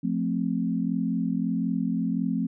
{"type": "chord", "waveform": "sine", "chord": "F major", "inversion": "none", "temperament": "equal with one note detuned", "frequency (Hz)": [176.13, 220, 261.6], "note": ["F3", "A3", "C4"], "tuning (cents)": [15, 0, 0], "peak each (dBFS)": -28, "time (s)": [0.03, 2.47], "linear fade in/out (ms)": 10, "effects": []}